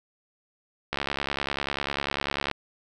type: click train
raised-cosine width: 0.3 ms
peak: -11 dBFS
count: 112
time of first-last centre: 0.93-2.513 s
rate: 70.1 Hz
effects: none